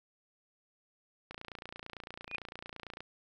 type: click train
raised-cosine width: 0.3 ms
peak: -27 dBFS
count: 50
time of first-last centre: 1.31-3.006 s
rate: 28.9 Hz
type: tone with exponential growth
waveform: sine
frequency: 2467 Hz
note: D#7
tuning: 15 cents flat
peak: -30 dBFS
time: 2.27-2.36 s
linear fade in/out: 5 ms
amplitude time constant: 19 ms
effects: none